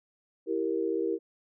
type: chord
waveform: sine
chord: E diminished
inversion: none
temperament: equal with one note detuned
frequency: 329.6 / 389.7 / 466.2 Hz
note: E4 / G4 / Bb4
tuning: 0 / -10 / 0 cents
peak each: -31 dBFS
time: 0.46-1.19 s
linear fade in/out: 50 ms
effects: none